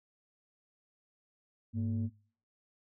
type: tone pair together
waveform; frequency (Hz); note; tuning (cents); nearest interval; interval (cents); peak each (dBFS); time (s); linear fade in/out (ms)
sine; 102.34 / 230.1; G#2 / A#3; -25 / -22; octave + major second; 1403; -31 / -33; 1.73-2.1; 50
effects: noise-tail reverb RT60 0.5 s tail -26 dB re dry + tanh soft clip ceiling -26 dBFS